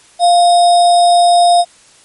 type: tone with sample-and-hold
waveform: sine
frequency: 698.5 Hz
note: F5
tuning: in tune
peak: -5 dBFS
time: 0.19-1.65 s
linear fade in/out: 50 ms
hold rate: 4410 Hz
effects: white hiss -45 dBFS RMS until 2.04 s + MP3 48 kbps